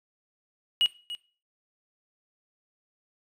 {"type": "tone with echo", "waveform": "triangle", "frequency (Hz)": 2900, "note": "F#7", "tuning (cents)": -35, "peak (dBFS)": -17, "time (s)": [0.81, 0.86], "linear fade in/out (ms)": 0, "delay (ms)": 290, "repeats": 1, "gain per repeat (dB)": -15, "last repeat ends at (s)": 1.15, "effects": ["noise-tail reverb RT60 0.4 s tail -19 dB re dry", "tanh soft clip ceiling -15 dBFS"]}